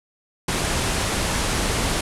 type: low-pass noise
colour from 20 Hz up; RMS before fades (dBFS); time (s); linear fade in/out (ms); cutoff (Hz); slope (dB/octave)
pink; -23; 0.48-2.01; 5; 11000; 48
effects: none